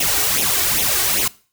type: noise with flanger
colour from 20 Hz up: white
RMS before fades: -18 dBFS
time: 0-1.28 s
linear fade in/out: 5 ms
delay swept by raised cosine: 0.31 to 2.71 ms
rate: 2.5 Hz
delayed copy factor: +0.75
effects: noise-tail reverb RT60 0.4 s tail -21 dB re dry